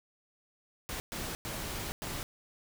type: noise bursts at uneven times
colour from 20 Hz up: pink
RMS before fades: -38 dBFS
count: 4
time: 0.89-1 / 1.12-1.35 / 1.45-1.92 / 2.02-2.23 s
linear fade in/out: 0 ms
effects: none